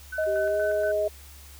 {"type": "tone with tremolo", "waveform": "sine", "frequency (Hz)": 1510, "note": "F#6", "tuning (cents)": 35, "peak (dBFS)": -31, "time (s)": [0.12, 0.92], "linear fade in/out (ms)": 10, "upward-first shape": "square", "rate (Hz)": 4.2, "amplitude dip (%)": 60}
{"type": "tone", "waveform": "sine", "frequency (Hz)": 628, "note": "D#5", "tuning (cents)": 16, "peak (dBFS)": -23, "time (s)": [0.18, 1.08], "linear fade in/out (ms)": 5}
{"type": "tone with pitch glide", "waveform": "sine", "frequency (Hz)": [392, 415.3], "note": ["G4", "G#4"], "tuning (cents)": [0, 0], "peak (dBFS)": -29, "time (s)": [0.26, 1.09], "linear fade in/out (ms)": 20, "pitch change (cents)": 100, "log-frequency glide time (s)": [0.44, 0.61]}
{"effects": ["added 70 Hz sine -46 dBFS peak until 1.59 s", "white hiss -50 dBFS RMS until 1.59 s"]}